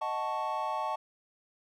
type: chord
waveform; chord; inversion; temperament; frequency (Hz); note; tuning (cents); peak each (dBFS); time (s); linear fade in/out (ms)
triangle; D# half-diminished seventh; none; equal; 622.3 / 740 / 880 / 1108.7; D#5 / F#5 / A5 / C#6; 0 / 0 / 0 / 0; -36 / -36 / -32 / -34; 0.01-0.96; 10
effects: none